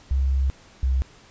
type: tone pair in turn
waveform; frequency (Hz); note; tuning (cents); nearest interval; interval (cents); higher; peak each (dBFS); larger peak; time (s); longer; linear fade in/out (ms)
sine; 66.9 / 65.26; C2 / C2; +39 / -4; unison; 43; first; -18; neither; 0.11-0.5 / 0.83-1.02; first; 0
effects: pink hiss -51 dBFS RMS until 1.3 s + resampled to 16000 Hz